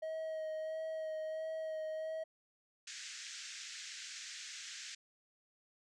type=tone with vibrato; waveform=triangle; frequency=633 Hz; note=D#5; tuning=30 cents sharp; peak=-36 dBFS; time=0.02-2.24 s; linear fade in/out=10 ms; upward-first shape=sine; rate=1.5 Hz; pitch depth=16 cents each way
type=band-pass noise; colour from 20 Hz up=white; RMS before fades=-48 dBFS; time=2.87-4.95 s; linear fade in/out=5 ms; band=1500 to 7400 Hz; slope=48 dB/octave
effects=none